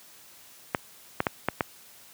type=clicks; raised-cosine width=0.5 ms; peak=-8 dBFS; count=5; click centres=0.748 / 1.204 / 1.268 / 1.486 / 1.608 s; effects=white hiss -52 dBFS RMS until 2.13 s + high-pass 80 Hz 12 dB/octave